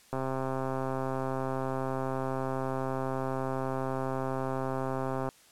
click train, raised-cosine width 1 ms, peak -19 dBFS, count 682, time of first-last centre 0.13-5.289 s, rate 132 Hz, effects white hiss -59 dBFS RMS until 5.51 s + low-pass 11000 Hz 12 dB/octave

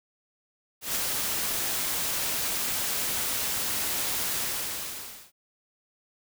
white noise with ADSR envelope, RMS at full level -27 dBFS, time 0.81-5.32 s, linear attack 140 ms, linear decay 29 ms, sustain -2 dB, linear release 960 ms, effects none

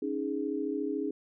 sine chord, C# suspended second, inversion none, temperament equal, 277.2 / 311.1 / 415.3 Hz, C#4 / D#4 / G#4, 0 / 0 / 0 cents, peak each -34 dBFS, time 0.02-1.11 s, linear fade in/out 5 ms, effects none

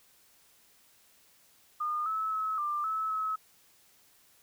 sine tone with pitch steps, 1218 / 1300 / 1290 / 1190 / 1300 / 1288 Hz, D#6 / E6 / E6 / D6 / E6 / E6, -37 / -24 / -38 / +22 / -24 / -41 cents, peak -29 dBFS, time 1.8-3.36 s, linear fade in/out 10 ms, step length 260 ms, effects white hiss -63 dBFS RMS until 4.42 s

